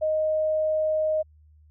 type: tone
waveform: sine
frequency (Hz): 622.3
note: D#5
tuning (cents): 0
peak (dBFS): -21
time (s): 0.01-1.23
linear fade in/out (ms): 20
effects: added 76 Hz sine -52 dBFS peak until 1.7 s